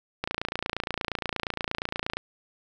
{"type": "click train", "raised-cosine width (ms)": 0.3, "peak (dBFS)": -12, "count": 56, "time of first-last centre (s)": [0.24, 2.17], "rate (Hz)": 28.5, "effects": []}